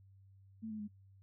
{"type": "tone with pitch steps", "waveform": "sine", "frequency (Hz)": [221.8, 215, 208.4], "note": ["A3", "A3", "G#3"], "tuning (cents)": [14, -40, 6], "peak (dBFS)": -40, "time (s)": [0.62, 0.881], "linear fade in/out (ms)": 20, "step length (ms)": 87, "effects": ["noise-tail reverb RT60 0.1 s tail -22 dB re dry", "added 97 Hz sine -59 dBFS peak until 1.22 s"]}